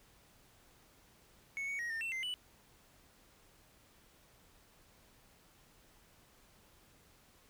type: tone with pitch steps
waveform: triangle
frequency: 2209 / 2232 / 1887 / 1811 / 2693 / 2078 / 2967 Hz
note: C#7 / C#7 / A#6 / A6 / E7 / C7 / F#7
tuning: -7 / +11 / +21 / +49 / +36 / -12 / +4 cents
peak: -35 dBFS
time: 1.57-2.34 s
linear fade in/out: 0 ms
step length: 110 ms
effects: pink hiss -65 dBFS RMS until 7.49 s